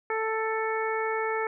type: harmonic tone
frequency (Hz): 441.7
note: A4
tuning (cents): +7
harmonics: 1 / 2 / 3 / 4 / 5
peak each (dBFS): -29 / -32 / -34 / -35 / -36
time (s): 0.1-1.47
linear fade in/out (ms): 2
effects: none